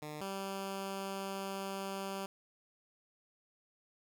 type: tone pair in turn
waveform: 10% pulse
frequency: 151 / 194.73 Hz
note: D3 / G3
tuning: +48 / -11 cents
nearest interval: major third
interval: 441 cents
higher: second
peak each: -34 / -30 dBFS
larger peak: second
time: 0.02-0.21 / 0.21-2.26 s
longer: second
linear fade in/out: 2 ms
effects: none